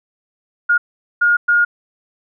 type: tone bursts at uneven times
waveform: sine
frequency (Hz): 1426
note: F6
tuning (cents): +36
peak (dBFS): -10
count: 3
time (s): 0.69-0.78 / 1.21-1.37 / 1.48-1.65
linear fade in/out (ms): 10
effects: none